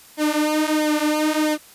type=tone with flanger; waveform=sawtooth; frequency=304.8 Hz; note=D#4; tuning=36 cents flat; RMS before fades=-20 dBFS; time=0.17-1.58 s; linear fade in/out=50 ms; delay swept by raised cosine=0.72 to 6.02 ms; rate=1.5 Hz; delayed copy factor=-0.85; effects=white hiss -47 dBFS RMS until 1.74 s + resampled to 32000 Hz